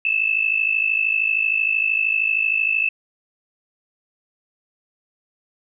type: tone pair together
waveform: sine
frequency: 2600 / 2653 Hz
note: E7 / E7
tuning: -24 / +10 cents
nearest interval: unison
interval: 34 cents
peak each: -20 dBFS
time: 0.05-2.89 s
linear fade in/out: 2 ms
effects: none